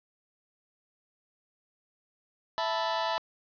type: chord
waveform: sawtooth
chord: E suspended fourth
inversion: none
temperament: just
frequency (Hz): 659.3 / 879 / 988.9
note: E5 / A5 / B5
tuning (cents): 0 / -2 / +2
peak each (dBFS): -28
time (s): 2.58-3.18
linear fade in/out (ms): 0
effects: resampled to 11025 Hz + 9-bit